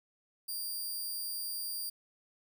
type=tone; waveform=10% pulse; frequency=4770 Hz; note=D8; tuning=26 cents sharp; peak=-29 dBFS; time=0.48-1.9 s; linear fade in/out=10 ms; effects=none